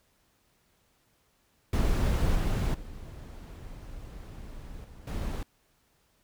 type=noise with level steps; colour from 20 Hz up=brown; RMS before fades=-25 / -27 / -43 / -48 / -32 dBFS; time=1.73-5.43 s; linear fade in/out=2 ms; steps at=2.35 / 2.74 / 4.84 / 5.07 s; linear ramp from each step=5 ms; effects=pink hiss -69 dBFS RMS until 6.23 s